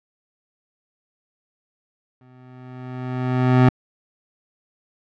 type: tone with exponential growth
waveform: 25% pulse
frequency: 127 Hz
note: B2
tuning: 49 cents sharp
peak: -6 dBFS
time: 2.21-3.69 s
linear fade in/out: 2 ms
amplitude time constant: 320 ms
effects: low-pass 2000 Hz 12 dB/octave